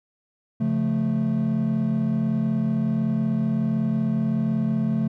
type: chord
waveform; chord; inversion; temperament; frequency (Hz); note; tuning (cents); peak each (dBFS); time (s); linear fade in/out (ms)
triangle; Db augmented; none; equal; 138.59 / 174.61 / 220; Db3 / F3 / A3; 0 / 0 / 0; -24 / -25 / -20; 0.6-5.08; 10
effects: tanh soft clip ceiling -11 dBFS